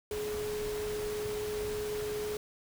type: tone in noise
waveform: sine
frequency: 421.7 Hz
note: G#4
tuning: 26 cents sharp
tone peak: -33 dBFS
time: 0.11-2.37 s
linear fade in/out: 2 ms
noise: pink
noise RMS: -42 dBFS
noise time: 0.11-2.37 s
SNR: +6 dB
effects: none